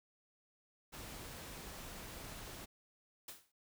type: noise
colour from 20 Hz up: pink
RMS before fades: -49 dBFS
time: 0.92-2.66 s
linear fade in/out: 20 ms
type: noise with exponential decay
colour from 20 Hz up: white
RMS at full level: -45 dBFS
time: 3.28-3.52 s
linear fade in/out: 5 ms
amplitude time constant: 51 ms
effects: none